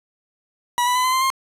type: tone with pitch steps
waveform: 40% pulse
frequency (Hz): 971 / 988.5 / 1006.4 / 1024.6 / 1043.1 / 1061.9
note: B5 / B5 / B5 / C6 / C6 / C6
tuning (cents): -30 / +1 / +32 / -37 / -6 / +25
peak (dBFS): -16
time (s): 0.78-1.302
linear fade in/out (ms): 0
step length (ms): 87
effects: resampled to 32000 Hz + 8-bit